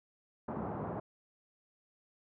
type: band-pass noise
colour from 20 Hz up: pink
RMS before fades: -39 dBFS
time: 0.48-1 s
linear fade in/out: 5 ms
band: 100 to 1100 Hz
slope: 24 dB/octave
effects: none